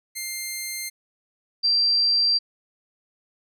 10% pulse / sine tone pair in turn, 2100 / 4714 Hz, C7 / D8, +6 / +6 cents, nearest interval octave + major second, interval 1400 cents, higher second, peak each -20 / -17 dBFS, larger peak second, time 0.15-0.9 / 1.63-2.39 s, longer second, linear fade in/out 20 ms, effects none

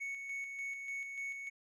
triangle tone with tremolo, 2217 Hz, C#7, in tune, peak -36 dBFS, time 0-1.5 s, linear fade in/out 20 ms, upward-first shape square, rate 3.4 Hz, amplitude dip 40%, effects resampled to 24000 Hz

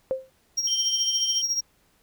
sine tone with exponential decay, 525 Hz, C5, 6 cents sharp, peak -19 dBFS, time 0.11-0.3 s, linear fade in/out 0 ms, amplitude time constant 41 ms
triangle tone with tremolo, 5610 Hz, F8, 7 cents sharp, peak -19 dBFS, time 0.57-1.61 s, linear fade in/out 10 ms, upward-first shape triangle, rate 14 Hz, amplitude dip 75%
triangle tone, 3136 Hz, G7, in tune, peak -25 dBFS, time 0.67-1.42 s, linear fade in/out 5 ms
effects pink hiss -64 dBFS RMS until 2.02 s

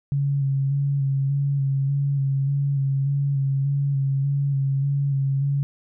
sine tone with vibrato, 138.59 Hz, C#3, in tune, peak -19 dBFS, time 0.12-5.63 s, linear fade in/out 0 ms, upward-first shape square, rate 1.7 Hz, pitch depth 23 cents each way, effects none

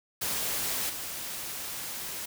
white noise with level steps, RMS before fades -31 / -37 dBFS, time 0.21-2.26 s, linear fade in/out 10 ms, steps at 0.89 s, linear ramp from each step 10 ms, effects none

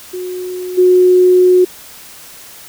sine tone with level steps, 364.4 Hz, F#4, 26 cents flat, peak -20 / -5 dBFS, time 0.13-1.65 s, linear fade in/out 10 ms, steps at 0.77 s, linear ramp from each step 20 ms, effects white hiss -36 dBFS RMS until 2.68 s

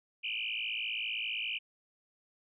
sine tone with frequency modulation, 2700 Hz, E7, 41 cents sharp, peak -33 dBFS, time 0.23-1.59 s, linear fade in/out 20 ms, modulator 55.2 Hz, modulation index 6.2, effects none

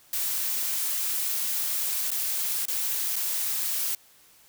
blue noise with dropouts, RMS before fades -28 dBFS, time 0.13-3.95 s, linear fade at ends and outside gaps 2 ms, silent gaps 2.106-2.115 / 2.655-2.682 / 3.158-3.163 s, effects white hiss -57 dBFS RMS until 4.48 s

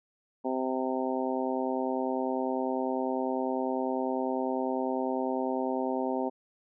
harmonic tone, 130 Hz, C3, 11 cents flat, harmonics 2 / 3 / 4 / 5 / 6 / 7, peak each -32 / -34 / -35 / -36 / -37 / -37 dBFS, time 0.44-6.3 s, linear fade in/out 20 ms, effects none

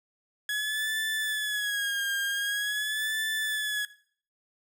30% pulse tone with vibrato, 1681 Hz, G#6, 20 cents sharp, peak -25 dBFS, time 0.49-3.85 s, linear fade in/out 2 ms, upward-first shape sine, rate 0.45 Hz, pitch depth 76 cents each way, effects noise-tail reverb RT60 0.5 s tail -17 dB re dry

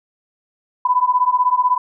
sine beating tone pair, 990 / 1006 Hz, B5 / B5, +4 / +32 cents, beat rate 16 Hz, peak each -16 dBFS, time 0.85-1.78 s, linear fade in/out 5 ms, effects none

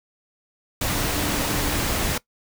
sine tone in noise, 293.7 Hz, D4, in tune, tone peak -31 dBFS, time 0.91-1.81 s, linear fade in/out 5 ms, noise pink, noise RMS -24 dBFS, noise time 0.81-2.18 s, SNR -10 dB, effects noise-tail reverb RT60 0.1 s tail -20 dB re dry

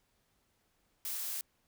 blue noise, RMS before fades -38 dBFS, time 1.05-1.41 s, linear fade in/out 2 ms, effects pink hiss -75 dBFS RMS until 1.67 s

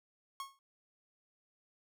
45% pulse tone with exponential decay, 1093 Hz, C#6, 25 cents flat, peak -37 dBFS, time 0.4-0.59 s, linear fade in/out 1 ms, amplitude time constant 41 ms, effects none

